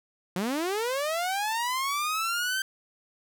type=linear sweep; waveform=sawtooth; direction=up; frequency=171.3 to 1568 Hz; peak=-23 dBFS; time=0.36-2.62 s; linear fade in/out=2 ms; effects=none